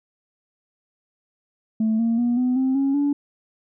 sine tone with pitch steps, 220 / 229.9 / 240.2 / 251 / 262.2 / 274 / 286.3 Hz, A3 / A#3 / B3 / B3 / C4 / C#4 / D4, 0 / -24 / -48 / +28 / +4 / -20 / -44 cents, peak -16 dBFS, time 1.8-3.13 s, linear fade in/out 5 ms, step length 190 ms, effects tanh soft clip ceiling -15 dBFS

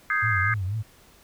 sine chord, Ab major seventh, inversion second, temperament equal, 1244.5 / 1568 / 1661.2 / 2093 Hz, Eb6 / G6 / Ab6 / C7, 0 / 0 / 0 / 0 cents, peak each -27 dBFS, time 0.1-0.54 s, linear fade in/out 2 ms
sine tone with vibrato, 101 Hz, G#2, 48 cents flat, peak -25 dBFS, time 0.22-0.83 s, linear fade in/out 20 ms, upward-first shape triangle, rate 4.1 Hz, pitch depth 210 cents each way
effects pink hiss -55 dBFS RMS until 1.23 s

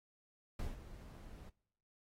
brown noise with ADSR envelope, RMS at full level -39 dBFS, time 0.59-1.5 s, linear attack 4 ms, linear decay 160 ms, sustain -13 dB, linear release 14 ms, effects noise-tail reverb RT60 0.8 s tail -24 dB re dry + AAC 48 kbps

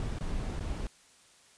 brown noise with dropouts, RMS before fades -34 dBFS, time 0-0.87 s, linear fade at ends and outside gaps 1 ms, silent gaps 0.187-0.208 / 0.595-0.606 s, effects white hiss -60 dBFS RMS until 1.57 s + resampled to 22050 Hz

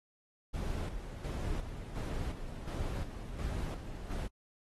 brown noise with tremolo, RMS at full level -36 dBFS, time 0.53-4.28 s, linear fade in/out 20 ms, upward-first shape square, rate 1.4 Hz, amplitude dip 55%, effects AAC 32 kbps

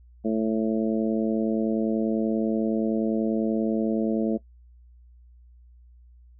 harmonic tone, 110.4 Hz, A2, 6 cents sharp, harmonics 2 / 3 / 4 / 5 / 6, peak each -24 / -28 / -30 / -32 / -34 dBFS, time 0.24-4.38 s, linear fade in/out 20 ms, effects noise-tail reverb RT60 0.1 s tail -20 dB re dry + added 60 Hz sine -49 dBFS peak until 6.39 s

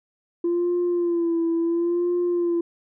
sine tone with vibrato, 342.2 Hz, F4, 35 cents flat, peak -18 dBFS, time 0.44-2.61 s, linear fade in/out 5 ms, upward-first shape sine, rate 0.72 Hz, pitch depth 50 cents each way, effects tanh soft clip ceiling -17 dBFS

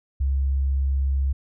sine tone, 67.9 Hz, C#2, 35 cents flat, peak -19 dBFS, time 0.2-1.33 s, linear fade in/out 10 ms, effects none

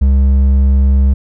sine tone with hard clipping, 67.6 Hz, C#2, 43 cents flat, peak -8 dBFS, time 0.01-1.14 s, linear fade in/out 10 ms, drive 5 dB, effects none

